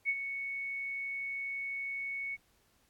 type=tone with ADSR envelope; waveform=sine; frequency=2217 Hz; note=C#7; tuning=in tune; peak=-26 dBFS; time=0.05-2.37 s; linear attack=40 ms; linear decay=51 ms; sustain=-9 dB; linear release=31 ms; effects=pink hiss -70 dBFS RMS until 2.89 s + AAC 64 kbps